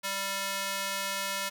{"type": "tone with high-pass filter", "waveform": "square", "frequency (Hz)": 196, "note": "G3", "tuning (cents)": 0, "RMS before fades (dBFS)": -33, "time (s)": [0.03, 1.5], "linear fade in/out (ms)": 20, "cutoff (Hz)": 1100, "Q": 0.52, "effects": []}